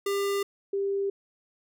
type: tone pair in turn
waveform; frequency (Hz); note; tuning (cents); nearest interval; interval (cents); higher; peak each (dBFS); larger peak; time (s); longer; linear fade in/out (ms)
square / sine; 399.1 / 395.9; G4 / G4; +31 / +17; unison; 14; first; -26 / -25; second; 0.06-0.43 / 0.73-1.1; neither; 5
effects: none